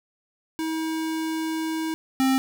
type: tone pair in turn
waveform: square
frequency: 320 / 264.5 Hz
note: D#4 / C4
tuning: +49 / +19 cents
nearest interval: minor third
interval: 330 cents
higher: first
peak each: -26 / -19 dBFS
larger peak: second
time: 0.59-1.94 / 2.2-2.38 s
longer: first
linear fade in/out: 0 ms
effects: none